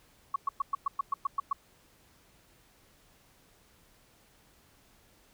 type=tone bursts; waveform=sine; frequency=1113 Hz; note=C#6; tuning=7 cents sharp; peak=-25 dBFS; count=10; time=0.34-1.53 s; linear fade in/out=5 ms; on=20 ms; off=110 ms; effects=pink hiss -63 dBFS RMS until 5.33 s